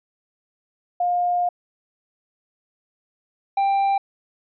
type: tone pair in turn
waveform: sine / triangle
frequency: 709 / 789.1 Hz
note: F5 / G5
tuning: +26 / +11 cents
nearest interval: major second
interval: 185 cents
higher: second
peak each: -18 / -15 dBFS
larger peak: second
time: 1-1.49 / 3.57-3.98 s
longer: first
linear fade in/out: 5 ms
effects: resampled to 11025 Hz